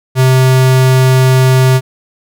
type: tone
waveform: square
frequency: 130 Hz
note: C3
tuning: 11 cents flat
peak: -6 dBFS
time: 0.15-1.81 s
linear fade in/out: 50 ms
effects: none